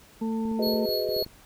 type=harmonic tone; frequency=223.3 Hz; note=A3; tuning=26 cents sharp; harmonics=1 / 2 / 4; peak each=-26 / -35 / -39 dBFS; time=0.21-0.86 s; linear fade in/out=10 ms
type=clicks; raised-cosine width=3 ms; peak=-30 dBFS; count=9; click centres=0.454 / 0.515 / 0.672 / 0.741 / 0.89 / 1.09 / 1.165 / 1.225 / 1.264 s
type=chord; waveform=sine; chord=G# minor seventh; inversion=third; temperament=just; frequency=373.8 / 415.3 / 498.4 / 623 Hz; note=F#4 / G#4 / B4 / D#5; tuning=+18 / 0 / +16 / +2 cents; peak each=-33 / -30 / -31 / -30 dBFS; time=0.59-1.23 s; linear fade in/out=2 ms
type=tone with tremolo; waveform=square; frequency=4342 Hz; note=C#8; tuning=37 cents flat; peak=-28 dBFS; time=0.62-1.25 s; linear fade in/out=10 ms; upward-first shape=triangle; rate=3.9 Hz; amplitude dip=90%
effects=pink hiss -54 dBFS RMS until 1.45 s